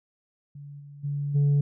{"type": "tone with level steps", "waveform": "sine", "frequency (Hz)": 143.3, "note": "D3", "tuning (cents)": -42, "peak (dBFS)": [-39, -42, -26, -16], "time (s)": [0.55, 1.61], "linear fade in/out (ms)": 5, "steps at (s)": [0.79, 1.03, 1.34], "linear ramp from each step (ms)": 20, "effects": ["tanh soft clip ceiling -17 dBFS"]}